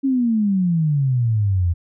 sine exponential sweep, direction down, 277.2 to 83.2 Hz, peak -15 dBFS, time 0.03-1.74 s, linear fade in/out 20 ms, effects none

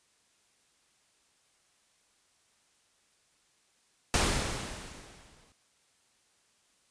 pink noise with exponential decay, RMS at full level -24 dBFS, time 4.14-5.52 s, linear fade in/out 0 ms, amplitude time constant 300 ms, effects white hiss -69 dBFS RMS until 6.9 s + resampled to 22050 Hz

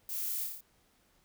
violet noise with echo, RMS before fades -39 dBFS, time 0.09-0.44 s, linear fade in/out 2 ms, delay 28 ms, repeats 6, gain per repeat -2 dB, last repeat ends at 0.608 s, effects pink hiss -69 dBFS RMS until 1.24 s

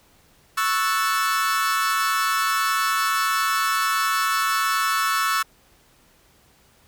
40% pulse chord, F# minor seventh, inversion second, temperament equal, 1108.7 / 1318.5 / 1480 / 1760 Hz, C#6 / E6 / F#6 / A6, 0 / 0 / 0 / 0 cents, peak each -24 / -22 / -28 / -28 dBFS, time 0.57-5.43 s, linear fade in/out 10 ms, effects pink hiss -57 dBFS RMS until 6.87 s

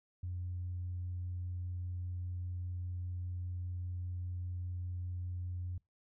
sine tone, 89.5 Hz, F2, 43 cents sharp, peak -36 dBFS, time 0.23-5.78 s, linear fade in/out 5 ms, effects noise-tail reverb RT60 0.2 s tail -26 dB re dry + tanh soft clip ceiling -32 dBFS

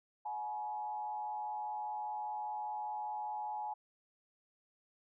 sine tone with frequency modulation, 845 Hz, G#5, 30 cents sharp, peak -37 dBFS, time 0.25-3.74 s, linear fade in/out 10 ms, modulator 115 Hz, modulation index 0.65, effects none

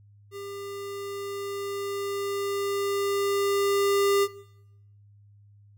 square tone with level ramp, 400 Hz, G4, 35 cents sharp, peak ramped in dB -37 to -20 dBFS, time 0.31-4.28 s, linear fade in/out 50 ms, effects noise-tail reverb RT60 0.8 s tail -18 dB re dry + added 102 Hz sine -52 dBFS peak until 5.77 s

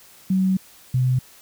sine tone pair in turn, 188.7 / 127.63 Hz, F#3 / C3, +34 / -43 cents, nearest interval perfect fifth, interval 677 cents, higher first, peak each -16 dBFS, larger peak neither, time 0.3-0.57 / 0.94-1.19 s, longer first, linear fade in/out 5 ms, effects white hiss -49 dBFS RMS until 1.41 s

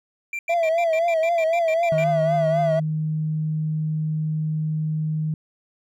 triangle tone bursts, 2360 Hz, D7, 8 cents sharp, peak -24 dBFS, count 12, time 0.33-2.04 s, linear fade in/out 2 ms, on 60 ms, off 90 ms
triangle tone with vibrato, 663 Hz, E5, 10 cents sharp, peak -15 dBFS, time 0.49-2.8 s, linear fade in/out 10 ms, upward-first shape triangle, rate 3.9 Hz, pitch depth 87 cents each way
sine tone, 155.56 Hz, D#3, in tune, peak -21 dBFS, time 1.92-5.34 s, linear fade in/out 2 ms
effects tanh soft clip ceiling -12 dBFS

